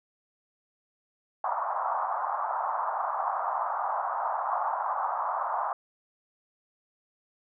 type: band-pass noise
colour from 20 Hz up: white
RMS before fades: -30 dBFS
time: 1.44-5.73 s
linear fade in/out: 2 ms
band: 680 to 1200 Hz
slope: 48 dB/octave
effects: none